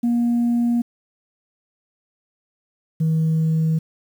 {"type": "tone pair in turn", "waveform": "sine", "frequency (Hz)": [237.6, 159.78], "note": ["A#3", "D#3"], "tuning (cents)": [33, 46], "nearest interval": "perfect fifth", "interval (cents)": 687, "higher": "first", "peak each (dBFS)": -14, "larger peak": "neither", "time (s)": [[0.03, 0.82], [3, 3.79]], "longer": "neither", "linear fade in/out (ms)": 10, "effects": ["tanh soft clip ceiling -14 dBFS", "8-bit"]}